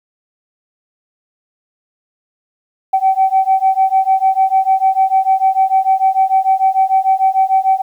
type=beating tone pair; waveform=sine; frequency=763 / 769.7 Hz; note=G5 / G5; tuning=-47 / -32 cents; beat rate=6.7 Hz; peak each=-12 dBFS; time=2.93-7.82 s; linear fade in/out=10 ms; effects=tanh soft clip ceiling -3 dBFS + 8-bit